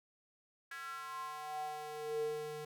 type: tone with high-pass filter sweep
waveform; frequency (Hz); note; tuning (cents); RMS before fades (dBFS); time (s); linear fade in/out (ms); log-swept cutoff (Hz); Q
square; 151.2; D#3; -49; -42; 0.71-2.65; 5; 1600 to 310; 6.5
effects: none